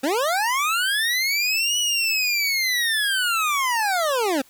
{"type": "linear two-way sweep", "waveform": "25% pulse", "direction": "up then down", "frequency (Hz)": [249.6, 2960, 249.6], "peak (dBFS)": -16, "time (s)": [0.03, 4.42], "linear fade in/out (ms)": 10, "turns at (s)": 1.78, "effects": ["white hiss -54 dBFS RMS until 4.49 s"]}